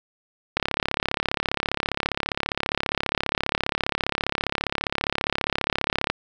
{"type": "click train", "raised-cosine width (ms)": 0.3, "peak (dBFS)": -6, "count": 194, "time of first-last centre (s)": [0.57, 6.1], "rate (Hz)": 34.9, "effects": []}